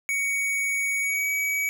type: tone with pitch glide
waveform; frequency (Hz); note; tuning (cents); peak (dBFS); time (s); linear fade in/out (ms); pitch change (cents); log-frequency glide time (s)
square; 2241 to 2272; C#7 to C#7; +18 to +42; -24; 0.09-1.69; 0; +24; 1-1.28
effects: 10-bit

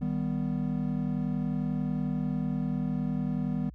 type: chord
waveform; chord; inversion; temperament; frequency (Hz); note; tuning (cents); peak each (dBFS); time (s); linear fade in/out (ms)
triangle; Eb augmented; none; equal; 155.56 / 196 / 246.9; Eb3 / G3 / B3; 0 / 0 / 0; -30; 0.01-3.7; 10
effects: added 60 Hz sine -45 dBFS peak until 3.74 s

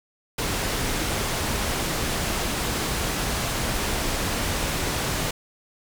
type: low-pass noise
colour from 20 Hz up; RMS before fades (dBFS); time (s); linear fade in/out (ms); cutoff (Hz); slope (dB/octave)
pink; -26; 0.38-5.31; 5; 12000; 12
effects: none

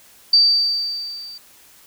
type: tone with level ramp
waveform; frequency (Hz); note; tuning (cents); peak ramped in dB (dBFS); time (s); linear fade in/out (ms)
sine; 4639; D8; -22; -8 to -34; 0.33-1.38; 5
effects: white hiss -49 dBFS RMS until 1.86 s

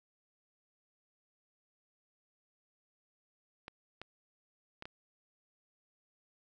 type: clicks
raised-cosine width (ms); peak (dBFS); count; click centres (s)
0.3; -28; 4; 3.681 / 4.016 / 4.824 / 4.855
effects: none

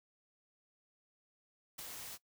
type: noise with ADSR envelope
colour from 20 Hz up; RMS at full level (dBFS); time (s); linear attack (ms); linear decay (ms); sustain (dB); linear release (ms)
white; -44; 1.78-2.18; 11; 15; -3; 35
effects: noise-tail reverb RT60 0.1 s tail -19 dB re dry

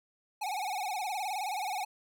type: tone with vibrato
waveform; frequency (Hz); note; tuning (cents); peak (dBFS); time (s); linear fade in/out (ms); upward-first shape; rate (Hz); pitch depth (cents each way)
square; 790; G5; +13; -33; 0.41-1.85; 10; sine; 19; 150
effects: none

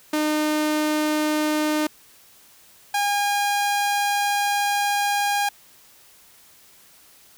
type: tone pair in turn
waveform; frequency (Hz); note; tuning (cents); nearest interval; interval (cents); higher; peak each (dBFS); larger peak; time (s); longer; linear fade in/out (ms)
sawtooth; 304.7 / 813.5; D#4 / G#5; -36 / -36; octave + perfect fourth; 1700; second; -16; neither; 0.13-1.87 / 2.94-5.49; second; 5
effects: white hiss -52 dBFS RMS until 7.37 s

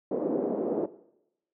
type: band-pass noise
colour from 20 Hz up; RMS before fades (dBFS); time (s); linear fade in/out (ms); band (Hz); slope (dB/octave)
white; -29; 0.11-0.86; 5; 250 to 490; 24
effects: noise-tail reverb RT60 0.8 s tail -17 dB re dry

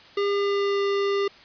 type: tone with pitch glide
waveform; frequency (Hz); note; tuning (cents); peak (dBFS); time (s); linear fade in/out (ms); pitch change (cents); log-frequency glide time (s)
square; 403.2 to 399.3; G4 to G4; +49 to +32; -22; 0.17-1.28; 5; -17; 0.29-0.81
effects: white hiss -49 dBFS RMS until 1.44 s + resampled to 11025 Hz

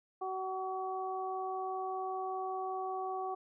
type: harmonic tone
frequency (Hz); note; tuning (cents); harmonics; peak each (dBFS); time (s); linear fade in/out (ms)
377.1; F#4; +33; 1 / 2 / 3; -40 / -37 / -42; 0.21-3.35; 10
effects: none

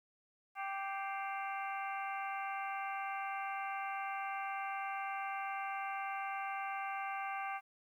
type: harmonic tone with a mistuned harmonic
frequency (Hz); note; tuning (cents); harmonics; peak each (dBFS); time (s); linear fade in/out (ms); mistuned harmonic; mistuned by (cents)
392; G4; 0; 2 / 3 / 4 / 5 / 6 / 7; -40 / -44 / -46 / -48 / -50 / -51; 0.55-7.61; 50; 5; +120
effects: 12-bit

